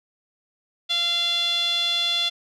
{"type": "tone with band-pass filter", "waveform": "sawtooth", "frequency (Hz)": 690, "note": "F5", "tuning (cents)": -21, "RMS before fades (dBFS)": -23, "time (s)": [0.89, 2.3], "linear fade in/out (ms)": 20, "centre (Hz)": 3600, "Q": 8.5, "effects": []}